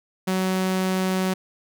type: tone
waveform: sawtooth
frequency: 187.2 Hz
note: F#3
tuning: 20 cents sharp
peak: -17 dBFS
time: 0.27-1.34 s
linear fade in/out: 10 ms
effects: none